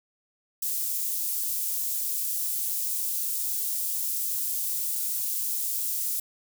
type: high-pass noise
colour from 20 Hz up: white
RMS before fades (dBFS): -29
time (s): 0.62-6.2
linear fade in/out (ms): 5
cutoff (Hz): 8400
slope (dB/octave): 12
effects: none